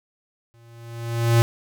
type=tone with exponential growth; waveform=square; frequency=116.54 Hz; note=A#2; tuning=in tune; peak=-12 dBFS; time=0.54-1.42 s; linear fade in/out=0 ms; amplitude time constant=190 ms; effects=none